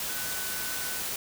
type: tone in noise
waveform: sine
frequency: 1500 Hz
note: F#6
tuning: 23 cents sharp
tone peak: -40 dBFS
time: 0.09-1 s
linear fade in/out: 2 ms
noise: white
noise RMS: -33 dBFS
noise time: 0-1.16 s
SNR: -10 dB
effects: none